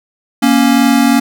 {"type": "tone pair together", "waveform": "square", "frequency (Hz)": [235.1, 277.8], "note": ["A#3", "C#4"], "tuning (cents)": [15, 4], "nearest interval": "minor third", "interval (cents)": 289, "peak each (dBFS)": -11, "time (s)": [0.42, 1.2], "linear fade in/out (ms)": 10, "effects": []}